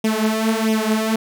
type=tone with flanger; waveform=sawtooth; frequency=219.9 Hz; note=A3; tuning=1 cent flat; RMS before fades=-19 dBFS; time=0.04-1.16 s; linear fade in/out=5 ms; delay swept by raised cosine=0.33 to 6.23 ms; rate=1.5 Hz; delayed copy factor=+0.8; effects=none